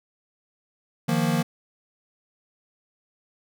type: chord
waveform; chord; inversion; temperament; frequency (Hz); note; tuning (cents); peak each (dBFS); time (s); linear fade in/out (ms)
square; Eb suspended second; none; equal; 155.56 / 174.61 / 233.1; Eb3 / F3 / Bb3; 0 / 0 / 0; -26; 1.08-1.43; 10
effects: none